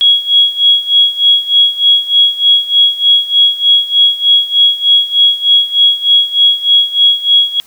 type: tone with tremolo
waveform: sine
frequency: 3322 Hz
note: G#7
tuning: in tune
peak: -3 dBFS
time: 0.01-7.6 s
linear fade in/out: 0 ms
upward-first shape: sine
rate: 3.3 Hz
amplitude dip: 85%
effects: white hiss -44 dBFS RMS until 7.66 s